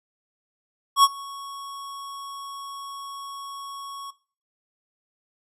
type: tone with ADSR envelope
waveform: square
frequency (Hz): 1108.7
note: C#6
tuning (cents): 0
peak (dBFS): -11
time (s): 0.96-4.11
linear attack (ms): 75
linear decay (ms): 41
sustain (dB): -24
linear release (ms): 11
effects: noise-tail reverb RT60 0.4 s tail -18 dB re dry + resampled to 32000 Hz